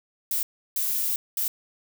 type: noise bursts at uneven times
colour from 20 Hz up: violet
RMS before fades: -26 dBFS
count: 3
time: 0.31-0.43 / 0.76-1.16 / 1.37-1.48 s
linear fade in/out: 2 ms
effects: none